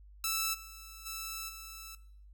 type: tone with level steps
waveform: 5% pulse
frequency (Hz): 1318.5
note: E6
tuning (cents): 0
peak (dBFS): -19 / -37 / -27 / -34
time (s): 0.24-1.95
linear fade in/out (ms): 2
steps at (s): 0.53 / 1.05 / 1.48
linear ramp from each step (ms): 20
effects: noise-tail reverb RT60 0.6 s tail -17 dB re dry + added 50 Hz sine -52 dBFS peak until 2.33 s